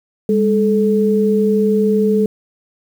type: tone pair together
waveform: sine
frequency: 203.1 / 433.5 Hz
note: G#3 / A4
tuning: -38 / -26 cents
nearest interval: octave + minor second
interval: 1312 cents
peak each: -14 dBFS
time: 0.29-2.26 s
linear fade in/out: 2 ms
effects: 7-bit